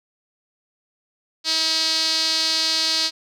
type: tone with band-pass filter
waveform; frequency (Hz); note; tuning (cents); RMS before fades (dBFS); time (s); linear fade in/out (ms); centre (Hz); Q
sawtooth; 320.3; E4; -50; -21; 1.44-3.11; 50; 4500; 5
effects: none